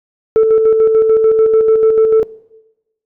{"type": "tone with tremolo", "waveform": "sine", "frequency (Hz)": 442, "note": "A4", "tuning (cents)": 8, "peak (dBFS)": -3, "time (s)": [0.36, 2.23], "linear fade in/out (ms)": 0, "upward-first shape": "square", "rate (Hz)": 6.8, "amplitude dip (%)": 40, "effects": ["noise-tail reverb RT60 1.0 s tail -21 dB re dry", "tanh soft clip ceiling -4 dBFS"]}